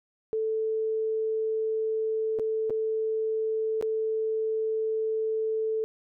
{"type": "tone with dropouts", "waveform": "sine", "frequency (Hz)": 440, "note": "A4", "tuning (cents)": 0, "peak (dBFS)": -25, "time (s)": [0.33, 5.84], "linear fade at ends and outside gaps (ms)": 0, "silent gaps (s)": [[2.388, 2.396], [2.697, 2.705], [3.812, 3.825]], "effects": []}